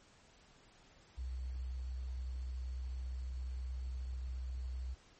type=tone with sample-and-hold; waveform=sine; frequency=63.3 Hz; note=B1; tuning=43 cents sharp; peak=-38 dBFS; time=1.17-4.95 s; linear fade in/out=20 ms; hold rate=4410 Hz; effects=pink hiss -64 dBFS RMS until 5.19 s + MP3 32 kbps